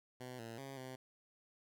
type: tone with pitch steps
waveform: 10% pulse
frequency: 126.2 / 114.7 / 136 / 129.5 Hz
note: B2 / A#2 / C#3 / C3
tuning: +38 / -28 / -33 / -17 cents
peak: -38 dBFS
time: 0.2-0.96 s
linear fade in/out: 10 ms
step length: 190 ms
effects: none